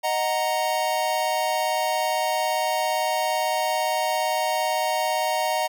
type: chord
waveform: square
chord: D# minor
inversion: none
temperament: equal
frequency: 622.3 / 740 / 932.3 Hz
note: D#5 / F#5 / A#5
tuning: 0 / 0 / 0 cents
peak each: -27 dBFS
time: 0.03-5.68 s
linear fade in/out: 20 ms
effects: none